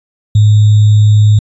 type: tone with sample-and-hold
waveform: sine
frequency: 105.6 Hz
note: G#2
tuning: 29 cents sharp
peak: -3 dBFS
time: 0.35-1.39 s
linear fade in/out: 5 ms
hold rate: 3675 Hz
effects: resampled to 22050 Hz